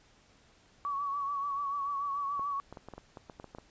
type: tone with vibrato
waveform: sine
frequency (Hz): 1129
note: C#6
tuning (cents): +31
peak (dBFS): -31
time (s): 0.85-2.6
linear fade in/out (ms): 0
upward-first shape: triangle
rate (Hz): 6.9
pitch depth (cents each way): 53
type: clicks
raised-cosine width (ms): 1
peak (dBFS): -30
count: 12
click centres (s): 2.395 / 2.726 / 2.772 / 2.886 / 2.937 / 2.98 / 3.172 / 3.298 / 3.399 / 3.443 / 3.549 / 3.585
effects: pink hiss -63 dBFS RMS until 3.7 s + resampled to 16000 Hz